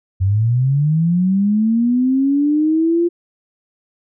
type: linear sweep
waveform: sine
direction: up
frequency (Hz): 91.3 to 348.2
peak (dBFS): -12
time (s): 0.2-3.09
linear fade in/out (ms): 20
effects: none